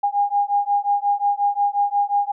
sine beating tone pair, 810 / 815.6 Hz, G#5 / G#5, -43 / -32 cents, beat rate 5.6 Hz, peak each -20 dBFS, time 0.03-2.32 s, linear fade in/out 10 ms, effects none

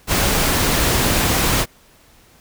pink noise, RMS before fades -17 dBFS, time 0.07-1.66 s, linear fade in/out 50 ms, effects pink hiss -51 dBFS RMS until 2.4 s

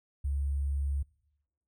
sine tone with sample-and-hold, 70 Hz, C#2, 18 cents sharp, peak -28 dBFS, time 0.24-1.03 s, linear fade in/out 10 ms, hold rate 8820 Hz, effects noise-tail reverb RT60 1.0 s tail -24 dB re dry

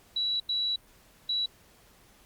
sine tone bursts at uneven times, 3921 Hz, B7, 13 cents flat, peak -26 dBFS, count 3, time 0.16-0.4 / 0.49-0.76 / 1.29-1.46 s, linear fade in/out 5 ms, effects pink hiss -59 dBFS RMS until 2.25 s + Opus 48 kbps

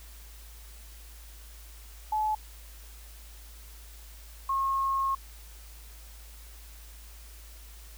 sine tone pair in turn, 859 / 1082.3 Hz, A5 / C#6, -42 / -42 cents, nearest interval major third, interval 400 cents, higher second, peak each -25 dBFS, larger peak neither, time 2.12-2.35 / 4.49-5.15 s, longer second, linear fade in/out 5 ms, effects added 54 Hz sine -46 dBFS peak until 7.97 s + white hiss -53 dBFS RMS until 7.97 s

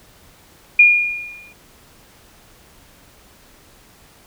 sine tone with exponential decay, 2427 Hz, D#7, 44 cents flat, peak -4 dBFS, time 0.79-1.53 s, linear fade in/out 5 ms, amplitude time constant 160 ms, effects pink hiss -49 dBFS RMS until 4.26 s

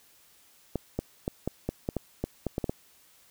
clicks, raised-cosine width 2 ms, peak -15 dBFS, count 12, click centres 0.757 / 0.99 / 1.279 / 1.476 / 1.69 / 1.889 / 1.967 / 2.24 / 2.467 / 2.581 / 2.642 / 2.695 s, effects white hiss -60 dBFS RMS until 3.3 s

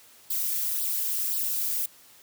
violet noise with flanger, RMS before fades -28 dBFS, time 0.3-1.86 s, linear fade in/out 5 ms, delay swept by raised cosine 0.22 to 3.02 ms, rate 1.9 Hz, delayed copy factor +0.95, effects white hiss -54 dBFS RMS until 2.22 s + high-pass 80 Hz 12 dB/octave

